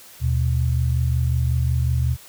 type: tone pair together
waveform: sine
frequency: 77.4 / 122.86 Hz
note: D#2 / B2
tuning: -9 / -9 cents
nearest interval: minor sixth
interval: 800 cents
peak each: -20 dBFS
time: 0.2-2.17 s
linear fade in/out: 50 ms
effects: white hiss -45 dBFS RMS until 2.28 s